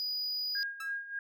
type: tone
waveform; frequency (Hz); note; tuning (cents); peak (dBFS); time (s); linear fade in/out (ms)
triangle; 4927; D#8; -18; -31; 0-0.63; 0
type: tone with tremolo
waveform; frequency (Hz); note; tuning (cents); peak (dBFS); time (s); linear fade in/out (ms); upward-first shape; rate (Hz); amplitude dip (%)
sine; 1626; G#6; -37; -32; 0.55-1.19; 2; sine; 3.4; 75
type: tone with exponential decay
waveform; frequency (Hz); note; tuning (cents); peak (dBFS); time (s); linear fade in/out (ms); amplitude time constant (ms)
sawtooth; 1318.5; E6; 0; -35; 0.8-0.98; 5; 38
effects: none